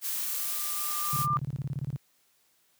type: noise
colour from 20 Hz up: blue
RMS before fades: -32 dBFS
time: 0.01-1.27 s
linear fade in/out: 50 ms
type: tone with exponential growth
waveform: sine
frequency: 1194 Hz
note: D6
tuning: 28 cents sharp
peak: -23 dBFS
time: 0.03-1.37 s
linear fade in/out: 0 ms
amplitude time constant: 290 ms
type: tone bursts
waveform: sine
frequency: 138.59 Hz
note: C#3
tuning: in tune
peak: -28 dBFS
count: 15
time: 1.13-1.96 s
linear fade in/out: 0 ms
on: 32 ms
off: 25 ms
effects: white hiss -68 dBFS RMS until 2.79 s + high-pass 80 Hz 12 dB/octave